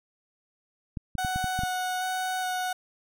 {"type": "clicks", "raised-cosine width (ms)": 5, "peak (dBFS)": -20, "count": 7, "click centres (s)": [0.972, 1.153, 1.248, 1.36, 1.443, 1.591, 1.635]}
{"type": "tone with vibrato", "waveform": "30% pulse", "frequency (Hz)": 740, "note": "F#5", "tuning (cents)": 0, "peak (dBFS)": -25, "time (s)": [1.18, 2.73], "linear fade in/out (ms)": 5, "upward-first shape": "square", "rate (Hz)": 1.2, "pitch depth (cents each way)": 9}
{"effects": []}